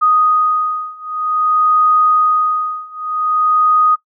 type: beating tone pair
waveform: sine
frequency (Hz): 1244.5 / 1245.02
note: D#6 / D#6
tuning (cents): 0 / +1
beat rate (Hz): 0.52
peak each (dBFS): -15 / -14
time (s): 0.01-3.96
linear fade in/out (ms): 20
effects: noise-tail reverb RT60 0.1 s tail -18 dB re dry